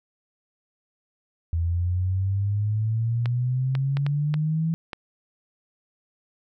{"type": "exponential sweep", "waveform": "sine", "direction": "up", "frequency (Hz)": [82.41, 164.81], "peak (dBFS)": -21, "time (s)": [1.53, 4.74], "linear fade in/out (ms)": 0}
{"type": "clicks", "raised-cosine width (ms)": 0.3, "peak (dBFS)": -16, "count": 6, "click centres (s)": [3.258, 3.752, 3.97, 4.065, 4.341, 4.932]}
{"effects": []}